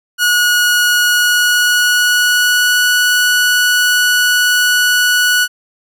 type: tone with pitch glide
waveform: sawtooth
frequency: 1454 to 1472.6 Hz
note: F#6 to F#6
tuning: -31 to -9 cents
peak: -6 dBFS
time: 0.18-5.48 s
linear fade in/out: 50 ms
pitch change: +22 cents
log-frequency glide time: 1.08-2.86 s
effects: none